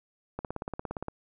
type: click train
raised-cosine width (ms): 1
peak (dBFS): -20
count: 13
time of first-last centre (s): 0.39-1.084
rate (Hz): 17.3
effects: none